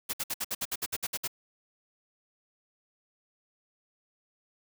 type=noise bursts; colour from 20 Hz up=white; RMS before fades=-32 dBFS; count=12; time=0.09-1.278 s; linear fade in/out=10 ms; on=44 ms; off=60 ms; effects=none